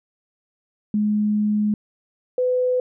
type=tone pair in turn; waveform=sine; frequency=210.2 / 502.7 Hz; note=G#3 / B4; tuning=+21 / +31 cents; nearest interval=octave + minor third; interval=1510 cents; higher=second; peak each=-17 dBFS; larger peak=neither; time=0.94-1.74 / 2.38-2.8 s; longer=first; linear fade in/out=2 ms; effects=none

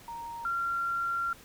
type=tone pair in turn; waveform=sine; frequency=932.3 / 1376.8 Hz; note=A#5 / F6; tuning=0 / -25 cents; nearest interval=perfect fifth; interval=675 cents; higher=second; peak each=-37 / -28 dBFS; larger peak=second; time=0.08-0.45 / 0.45-1.33 s; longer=second; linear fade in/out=2 ms; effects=pink hiss -53 dBFS RMS until 1.44 s

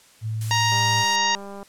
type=tone; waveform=sine; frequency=110 Hz; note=A2; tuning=in tune; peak=-24 dBFS; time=0.21-1.05 s; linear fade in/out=50 ms
type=noise; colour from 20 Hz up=blue; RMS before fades=-34 dBFS; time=0.41-1.16 s; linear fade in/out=2 ms
type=harmonic tone; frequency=936 Hz; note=A#5; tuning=7 cents sharp; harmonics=1 / 2 / 3 / 4 / 5 / 6 / 7; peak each=-22 / -25 / -27 / -28 / -29 / -30 / -30 dBFS; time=0.51-1.35 s; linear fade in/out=0 ms
type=click train; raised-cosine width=1 ms; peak=-25 dBFS; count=182; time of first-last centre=0.72-1.63 s; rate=199 Hz
effects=white hiss -53 dBFS RMS until 1.68 s + low-pass 10000 Hz 12 dB/octave

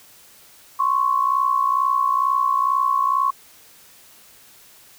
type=tone pair together; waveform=sine; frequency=1046.5 / 1108.7 Hz; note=C6 / C#6; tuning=0 / 0 cents; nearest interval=minor second; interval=100 cents; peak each=-21 / -18 dBFS; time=0.79-3.31 s; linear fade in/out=10 ms; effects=white hiss -49 dBFS RMS until 4.98 s

